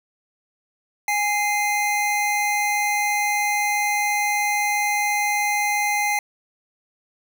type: tone pair together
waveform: square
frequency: 827 / 2084 Hz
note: G#5 / C7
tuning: -8 / -7 cents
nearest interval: octave + major third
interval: 1601 cents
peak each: -23 dBFS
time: 1.08-6.19 s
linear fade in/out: 2 ms
effects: none